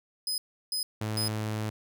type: tone bursts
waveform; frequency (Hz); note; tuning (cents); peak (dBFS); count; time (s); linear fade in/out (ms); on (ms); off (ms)
sawtooth; 5030; D#8; +18; -26; 3; 0.27-1.28; 2; 110; 340
type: tone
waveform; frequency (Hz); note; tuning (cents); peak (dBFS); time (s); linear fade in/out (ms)
sawtooth; 108; A2; -32; -26; 1.01-1.7; 5
effects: none